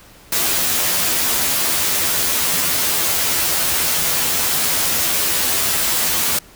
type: noise with comb filter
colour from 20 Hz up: white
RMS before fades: -18 dBFS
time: 0.32-6.39 s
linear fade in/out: 5 ms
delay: 12 ms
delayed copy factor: +0.8
effects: pink hiss -45 dBFS RMS until 6.55 s